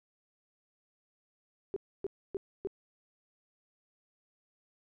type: tone bursts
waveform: sine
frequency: 392 Hz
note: G4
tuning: in tune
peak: -31 dBFS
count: 4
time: 1.74-2.672 s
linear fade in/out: 0 ms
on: 23 ms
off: 280 ms
effects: none

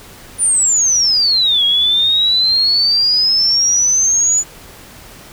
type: exponential two-way sweep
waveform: sine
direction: down then up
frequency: 9600 to 3281 to 7000 Hz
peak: -10 dBFS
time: 0.38-4.44 s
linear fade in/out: 50 ms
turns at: 1.64 s
effects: pink hiss -38 dBFS RMS until 5.32 s

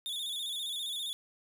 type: tone with vibrato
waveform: 45% pulse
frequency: 3520 Hz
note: A7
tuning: in tune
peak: -34 dBFS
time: 0.06-1.13 s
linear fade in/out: 0 ms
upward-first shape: square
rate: 15 Hz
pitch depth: 58 cents each way
effects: none

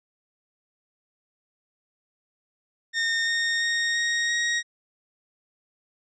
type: tone with pitch steps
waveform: sawtooth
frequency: 1831 / 1843.7 / 1856.6 / 1869.5 / 1882.5 Hz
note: A#6 / A#6 / A#6 / A#6 / A#6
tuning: -32 / -20 / -7 / +4 / +16 cents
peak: -19 dBFS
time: 2.93-4.63 s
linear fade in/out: 50 ms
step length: 340 ms
effects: resampled to 16000 Hz

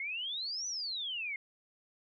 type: exponential two-way sweep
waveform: sine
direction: up then down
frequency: 2111 to 6050 to 2111 Hz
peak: -35 dBFS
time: 0-1.36 s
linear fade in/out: 2 ms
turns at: 0.67 s
effects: none

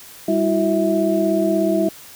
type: tone cluster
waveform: sine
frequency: 198.3 / 326.2 / 362.8 / 652 Hz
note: G3 / E4 / F#4 / E5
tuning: +20 / -18 / -34 / -19 cents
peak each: -22 / -19 / -23 / -20 dBFS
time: 0.28-1.89 s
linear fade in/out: 5 ms
effects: white hiss -41 dBFS RMS until 2.15 s

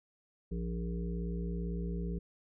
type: harmonic tone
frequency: 57.8 Hz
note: A#1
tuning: 14 cents flat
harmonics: 1 / 3 / 5 / 7 / 8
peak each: -36 / -37 / -49 / -45 / -49 dBFS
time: 0.51-2.19 s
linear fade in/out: 10 ms
effects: none

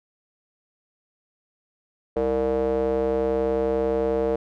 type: tone with band-pass filter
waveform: square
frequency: 65.6 Hz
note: C2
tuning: 5 cents sharp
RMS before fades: -23 dBFS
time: 2.16-4.36 s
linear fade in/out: 5 ms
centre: 500 Hz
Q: 5.1
effects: none

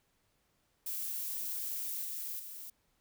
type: noise with level steps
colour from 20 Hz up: violet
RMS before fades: -38 / -40 / -46 dBFS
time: 0.86-2.7 s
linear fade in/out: 5 ms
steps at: 2.04 / 2.39 s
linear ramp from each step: 10 ms
effects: pink hiss -75 dBFS RMS until 3 s

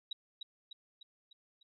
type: tone with echo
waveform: sine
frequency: 3853 Hz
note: B7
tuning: 44 cents flat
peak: -36 dBFS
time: 0.11-0.13 s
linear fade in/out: 5 ms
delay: 300 ms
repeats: 5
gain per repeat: -5 dB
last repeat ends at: 1.63 s
effects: none

